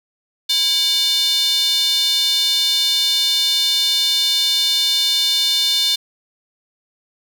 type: tone with high-pass filter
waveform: square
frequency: 325.7 Hz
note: E4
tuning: 21 cents flat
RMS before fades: -17 dBFS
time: 0.49-5.96 s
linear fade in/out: 10 ms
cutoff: 3800 Hz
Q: 7.3
effects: none